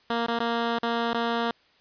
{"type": "tone with dropouts", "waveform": "10% pulse", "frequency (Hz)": 233.1, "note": "A#3", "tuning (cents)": 0, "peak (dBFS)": -16, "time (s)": [0.1, 1.51], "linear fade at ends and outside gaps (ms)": 2, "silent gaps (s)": [[0.264, 0.283], [0.389, 0.402], [0.787, 0.831], [1.134, 1.144]], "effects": ["white hiss -61 dBFS RMS until 1.8 s", "resampled to 11025 Hz"]}